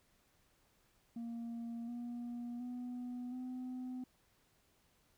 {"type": "tone with pitch steps", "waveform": "sine", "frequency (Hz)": [233.1, 239.7, 246.4, 253.3], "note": ["A#3", "A#3", "B3", "B3"], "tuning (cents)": [0, 48, -4, 44], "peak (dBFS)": -38, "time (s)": [1.16, 4.04], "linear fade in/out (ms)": 5, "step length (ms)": 720, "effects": ["tanh soft clip ceiling -40 dBFS", "pink hiss -73 dBFS RMS until 5.17 s"]}